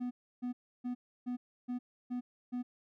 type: tone bursts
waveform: triangle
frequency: 246.9 Hz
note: B3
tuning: in tune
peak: -32 dBFS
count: 7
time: 0-2.63 s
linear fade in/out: 20 ms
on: 110 ms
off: 310 ms
effects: none